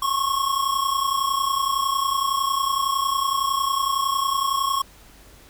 square tone pair together, 1077.8 / 1108.7 Hz, C#6 / C#6, -49 / 0 cents, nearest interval unison, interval 49 cents, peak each -24 dBFS, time 0.02-4.82 s, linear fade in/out 5 ms, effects added 50 Hz sine -51 dBFS peak until 5.49 s + pink hiss -50 dBFS RMS until 5.49 s

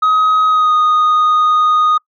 sine tone with pitch glide, 1264 to 1238.7 Hz, D#6 to D#6, +27 to -8 cents, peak -6 dBFS, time 0.02-1.98 s, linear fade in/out 10 ms, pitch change -35 cents, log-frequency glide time 0.48-0.73 s, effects noise-tail reverb RT60 0.1 s tail -26 dB re dry + tanh soft clip ceiling -8 dBFS

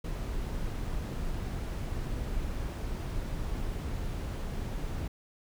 brown noise, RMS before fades -34 dBFS, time 0.04-5.08 s, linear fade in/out 5 ms, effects none

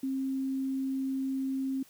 sine tone, 266.9 Hz, C4, 35 cents sharp, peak -29 dBFS, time 0.03-1.83 s, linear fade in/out 5 ms, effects white hiss -59 dBFS RMS until 1.89 s

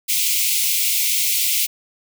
white high-pass noise, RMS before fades -19 dBFS, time 0.08-1.67 s, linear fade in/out 20 ms, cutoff 2100 Hz, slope 96 dB/octave, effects none

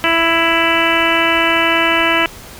harmonic tone, 331.4 Hz, E4, 9 cents sharp, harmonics 1 / 2 / 3 / 4 / 5 / 6 / 7 / 8 / 9, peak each -20 / -20 / -20 / -20 / -20 / -20 / -20 / -20 / -20 dBFS, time 0.04-2.26 s, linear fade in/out 0 ms, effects pink hiss -35 dBFS RMS until 2.59 s

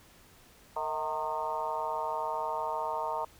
harmonic tone with a mistuned harmonic, 153.4 Hz, D#3, 24 cents flat, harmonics 3 / 4 / 5 / 6 / 7 / 8, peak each -42 / -37 / -41 / -33 / -39 / -43 dBFS, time 0.76-3.25 s, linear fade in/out 5 ms, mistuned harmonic 4, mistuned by +61 cents, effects pink hiss -58 dBFS RMS until 3.39 s

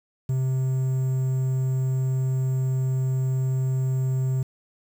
triangle tone with quantisation, 130.81 Hz, C3, in tune, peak -19 dBFS, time 0.29-4.43 s, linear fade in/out 5 ms, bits 8, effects none

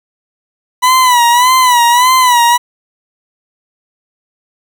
40% pulse tone with vibrato, 987.8 Hz, B5, in tune, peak -5 dBFS, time 0.82-2.58 s, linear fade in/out 20 ms, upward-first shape sine, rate 1.7 Hz, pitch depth 82 cents each way, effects 7-bit

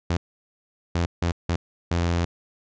sawtooth tone bursts at uneven times, 85.7 Hz, F2, 32 cents flat, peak -17 dBFS, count 5, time 0.1-0.17 / 0.95-1.06 / 1.22-1.32 / 1.49-1.56 / 1.91-2.25 s, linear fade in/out 5 ms, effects resampled to 16000 Hz

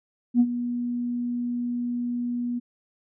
sine tone with ADSR envelope, 242 Hz, B3, 35 cents flat, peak -12 dBFS, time 0.34-2.6 s, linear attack 60 ms, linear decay 56 ms, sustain -13 dB, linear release 22 ms, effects tanh soft clip ceiling -10 dBFS

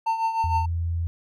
triangle tone with tremolo, 900 Hz, A5, 39 cents sharp, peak -17 dBFS, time 0.06-0.66 s, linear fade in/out 10 ms, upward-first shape triangle, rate 6.5 Hz, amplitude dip 70%
sine tone, 84.2 Hz, E2, 37 cents sharp, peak -23 dBFS, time 0.44-1.07 s, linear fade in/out 0 ms
effects none

